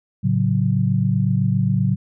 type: chord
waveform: sine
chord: F# minor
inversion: first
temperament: just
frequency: 111 / 138.75 / 185 Hz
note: A2 / C#3 / F#3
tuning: +16 / +2 / 0 cents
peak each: -20 dBFS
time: 0.23-1.96 s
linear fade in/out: 20 ms
effects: none